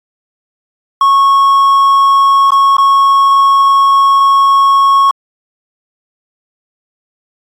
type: tone with dropouts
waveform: triangle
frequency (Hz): 1100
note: C#6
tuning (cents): -14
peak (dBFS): -3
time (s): 1.01-5.11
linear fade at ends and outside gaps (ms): 2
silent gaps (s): 2.506-2.519 / 2.768-2.782
effects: AAC 64 kbps